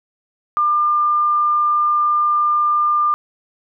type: tone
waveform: sine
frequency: 1199 Hz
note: D6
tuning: 36 cents sharp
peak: -13 dBFS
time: 0.57-3.14 s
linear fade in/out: 0 ms
effects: none